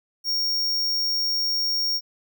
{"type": "tone", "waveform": "square", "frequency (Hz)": 5550, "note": "F8", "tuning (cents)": -12, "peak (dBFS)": -22, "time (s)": [0.24, 2.01], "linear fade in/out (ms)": 50, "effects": []}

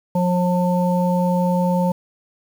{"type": "harmonic tone", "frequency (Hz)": 178.9, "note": "F3", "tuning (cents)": 42, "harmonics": [1, 3, 5], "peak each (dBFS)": [-17, -22, -24], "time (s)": [0.15, 1.92], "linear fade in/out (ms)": 5, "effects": ["7-bit"]}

